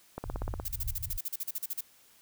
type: click train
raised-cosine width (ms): 1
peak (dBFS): -22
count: 8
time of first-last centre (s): 0.18-0.599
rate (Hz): 16.7
type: low-pass noise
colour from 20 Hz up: pink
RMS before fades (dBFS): -38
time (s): 0.24-1.18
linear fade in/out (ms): 10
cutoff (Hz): 120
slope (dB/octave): 96
type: noise bursts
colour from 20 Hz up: violet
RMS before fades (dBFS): -34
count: 16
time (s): 0.65-1.809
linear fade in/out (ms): 5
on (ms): 34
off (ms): 41
effects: white hiss -61 dBFS RMS until 2.21 s